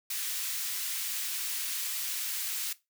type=high-pass noise; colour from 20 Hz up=white; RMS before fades=-34 dBFS; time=0.1-2.73 s; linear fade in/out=5 ms; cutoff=1900 Hz; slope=12 dB/octave; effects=noise-tail reverb RT60 0.2 s tail -17 dB re dry